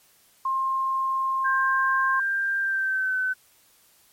sine tone, 1062 Hz, C6, 25 cents sharp, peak -22 dBFS, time 0.45-2.2 s, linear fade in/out 5 ms
sine tone with pitch glide, 1588 to 1517.2 Hz, G6 to F#6, +22 to +43 cents, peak -22 dBFS, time 1.44-3.34 s, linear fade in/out 20 ms, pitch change -79 cents, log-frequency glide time 2.6-3.16 s
effects white hiss -59 dBFS RMS until 4.12 s + MP3 64 kbps

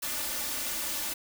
white noise with comb filter, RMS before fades -33 dBFS, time 0.02-1.14 s, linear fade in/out 10 ms, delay 3.4 ms, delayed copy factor +0.95, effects none

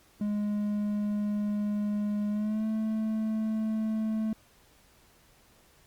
triangle tone with pitch glide, 207.7 to 218.7 Hz, G#3 to A3, 0 to -10 cents, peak -25 dBFS, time 0.21-4.33 s, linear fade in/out 2 ms, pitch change +90 cents, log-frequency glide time 2.3-2.66 s, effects pink hiss -61 dBFS RMS until 5.86 s + Opus 48 kbps

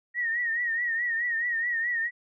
sine tone with vibrato, 1878 Hz, A#6, 12 cents sharp, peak -25 dBFS, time 0.14-2.11 s, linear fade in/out 50 ms, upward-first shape triangle, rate 4.7 Hz, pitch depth 87 cents each way, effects none

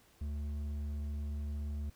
sine tone with hard clipping, 73.42 Hz, D2, in tune, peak -37 dBFS, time 0.21-1.9 s, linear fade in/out 5 ms, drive 6 dB, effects pink hiss -65 dBFS RMS until 1.95 s

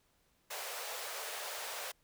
pink high-pass noise, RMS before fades -42 dBFS, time 0.5-1.92 s, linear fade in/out 10 ms, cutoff 460 Hz, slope 48 dB/octave, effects pink hiss -73 dBFS RMS until 2.03 s

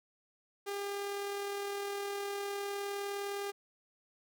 sawtooth tone with amplitude modulation, 401.9 Hz, G4, 43 cents sharp, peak -31 dBFS, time 0.66-3.52 s, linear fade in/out 20 ms, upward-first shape sine, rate 39.6 Hz, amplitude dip 25%, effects none

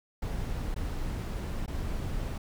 brown noise with dropouts, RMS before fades -33 dBFS, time 0.22-2.38 s, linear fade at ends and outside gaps 5 ms, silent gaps 0.744-0.761 / 1.662-1.678 s, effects none

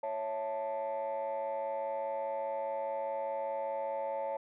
sine chord, A major, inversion first, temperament equal, 554.4 / 659.3 / 880 Hz, C#5 / E5 / A5, 0 / 0 / 0 cents, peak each -34 / -39 / -36 dBFS, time 0.03-4.37 s, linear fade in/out 5 ms, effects tanh soft clip ceiling -29 dBFS

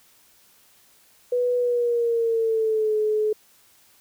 sine tone with pitch glide, 491.8 to 428.1 Hz, B4 to A4, -7 to -47 cents, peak -19 dBFS, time 1.32-3.33 s, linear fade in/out 5 ms, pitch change -240 cents, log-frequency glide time 1.57-2.95 s, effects white hiss -57 dBFS RMS until 4 s

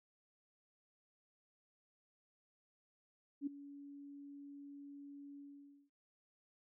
sine tone with ADSR envelope, 283.3 Hz, C#4, 38 cents sharp, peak -34 dBFS, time 3.41-5.9 s, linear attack 58 ms, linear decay 9 ms, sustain -16 dB, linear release 520 ms, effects none

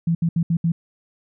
sine tone bursts at uneven times, 167 Hz, E3, 23 cents sharp, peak -16 dBFS, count 5, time 0.07-0.15 / 0.22-0.29 / 0.36-0.43 / 0.5-0.57 / 0.64-0.72 s, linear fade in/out 5 ms, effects none

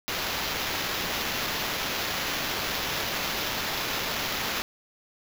white noise with sample-and-hold, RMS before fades -30 dBFS, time 0.08-4.62 s, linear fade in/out 0 ms, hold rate 8820 Hz, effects none

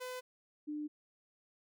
sawtooth / sine tone pair in turn, 505 / 299.3 Hz, B4 / D4, +39 / +33 cents, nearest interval major sixth, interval 906 cents, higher first, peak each -37 / -37 dBFS, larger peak neither, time 0-0.21 / 0.67-0.88 s, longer neither, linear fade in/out 20 ms, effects none

